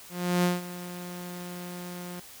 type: tone with ADSR envelope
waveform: sawtooth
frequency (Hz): 177.6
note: F3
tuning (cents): +29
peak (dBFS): -17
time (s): 0.09-2.2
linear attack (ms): 350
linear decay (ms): 170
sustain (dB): -16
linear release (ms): 4
effects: white hiss -48 dBFS RMS until 2.4 s